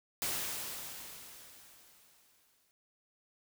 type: noise with exponential decay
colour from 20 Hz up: white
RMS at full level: -34 dBFS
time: 0.22-2.71 s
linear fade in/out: 0 ms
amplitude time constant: 540 ms
effects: none